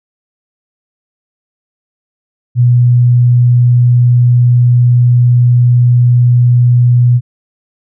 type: tone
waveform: sine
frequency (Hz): 122.2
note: B2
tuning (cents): -18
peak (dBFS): -4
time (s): 2.55-7.21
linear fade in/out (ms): 50
effects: none